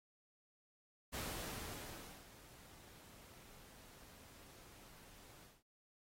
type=noise with ADSR envelope; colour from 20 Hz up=pink; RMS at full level=-44 dBFS; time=1.12-5.63 s; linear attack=25 ms; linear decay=1100 ms; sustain=-17 dB; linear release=200 ms; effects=AAC 48 kbps